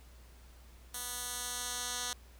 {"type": "tone with band-pass filter sweep", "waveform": "10% pulse", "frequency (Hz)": 245.8, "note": "B3", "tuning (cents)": -8, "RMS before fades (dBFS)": -39, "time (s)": [0.94, 2.13], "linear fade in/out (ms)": 2, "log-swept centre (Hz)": [11000, 6200], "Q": 1, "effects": ["added 60 Hz sine -54 dBFS peak until 2.39 s", "pink hiss -62 dBFS RMS until 2.39 s"]}